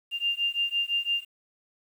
sine beating tone pair, 2794 / 2799.9 Hz, F7 / F7, 0 / +4 cents, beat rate 5.9 Hz, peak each -28 dBFS, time 0.11-1.25 s, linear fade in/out 50 ms, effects 9-bit

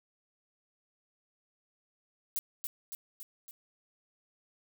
violet noise with echo, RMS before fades -33 dBFS, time 2.36-2.39 s, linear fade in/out 0 ms, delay 280 ms, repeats 4, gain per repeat -4 dB, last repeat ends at 3.51 s, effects none

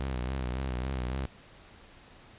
sawtooth tone with vibrato, 64 Hz, C2, 38 cents flat, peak -27 dBFS, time 0-1.26 s, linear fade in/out 0 ms, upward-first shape sine, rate 3.6 Hz, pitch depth 88 cents each way, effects pink hiss -54 dBFS RMS until 2.38 s + resampled to 8000 Hz

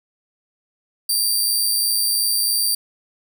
15% pulse tone with amplitude modulation, 4693 Hz, D8, 2 cents flat, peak -9 dBFS, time 1.09-2.75 s, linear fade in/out 5 ms, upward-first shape sine, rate 103 Hz, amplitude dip 35%, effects none

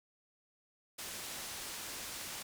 white low-pass noise, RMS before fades -44 dBFS, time 0.98-2.43 s, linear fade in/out 10 ms, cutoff 10000 Hz, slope 12 dB/octave, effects none

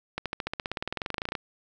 accelerating click train, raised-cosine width 0.3 ms, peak -14 dBFS, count 24, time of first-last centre 0.18-1.352 s, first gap 77 ms, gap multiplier 0.96, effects none

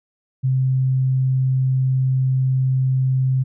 sine tone, 130.81 Hz, C3, in tune, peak -15 dBFS, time 0.43-3.44 s, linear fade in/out 20 ms, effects none

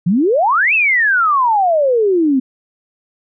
sine exponential two-way sweep, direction up then down, 160 to 2701 to 252.1 Hz, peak -10 dBFS, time 0.06-2.4 s, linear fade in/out 10 ms, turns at 0.74 s, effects none

